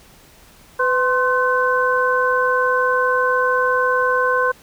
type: tone cluster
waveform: sine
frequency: 502 / 1049 / 1517 Hz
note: B4 / C6 / F#6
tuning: +28 / +4 / +43 cents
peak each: -19 dBFS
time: 0.79-4.52 s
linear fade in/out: 10 ms
effects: pink hiss -48 dBFS RMS until 4.62 s